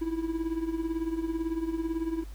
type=tone with tremolo; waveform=triangle; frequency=327.2 Hz; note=E4; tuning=13 cents flat; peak=-23 dBFS; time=0.01-2.24 s; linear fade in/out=10 ms; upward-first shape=triangle; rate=18 Hz; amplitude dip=80%; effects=added 50 Hz sine -39 dBFS peak until 2.34 s + pink hiss -56 dBFS RMS until 2.34 s